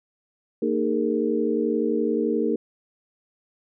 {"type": "harmonic tone with a mistuned harmonic", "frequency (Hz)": 76.7, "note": "D#2", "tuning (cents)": -24, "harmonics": [3, 4, 5, 6], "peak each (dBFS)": [-26, -26, -26, -26], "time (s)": [0.62, 2.56], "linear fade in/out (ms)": 5, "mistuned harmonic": 5, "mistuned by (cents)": 110, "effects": []}